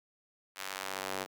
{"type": "tone with high-pass filter sweep", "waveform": "square", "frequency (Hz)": 47.89, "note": "G1", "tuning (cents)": -40, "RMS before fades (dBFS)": -39, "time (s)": [0.55, 1.27], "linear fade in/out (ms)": 50, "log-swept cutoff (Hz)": [1500, 430], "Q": 0.72, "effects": []}